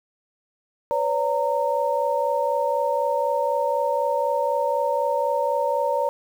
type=tone cluster; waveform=sine; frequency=506 / 570 / 922 Hz; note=B4 / C#5 / A#5; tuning=+42 / +48 / -19 cents; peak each=-26 / -23 / -24 dBFS; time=0.91-6.09 s; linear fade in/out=0 ms; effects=8-bit